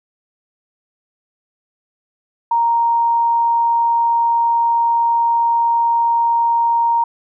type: tone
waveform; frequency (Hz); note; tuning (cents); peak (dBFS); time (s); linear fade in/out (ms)
sine; 932.3; A#5; 0; -12; 2.51-7.04; 5
effects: none